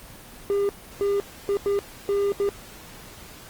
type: tone bursts at uneven times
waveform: triangle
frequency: 401.9 Hz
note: G4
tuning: 43 cents sharp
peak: -18 dBFS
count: 6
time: 0.5-0.69 / 1.01-1.2 / 1.49-1.57 / 1.66-1.79 / 2.09-2.32 / 2.4-2.49 s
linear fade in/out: 0 ms
effects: pink hiss -44 dBFS RMS until 3.49 s + Opus 24 kbps